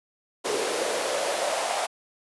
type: noise with high-pass filter sweep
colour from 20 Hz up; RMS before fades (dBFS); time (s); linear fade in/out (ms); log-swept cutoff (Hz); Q
pink; -27; 0.44-1.87; 20; 410 to 710; 4
effects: resampled to 24000 Hz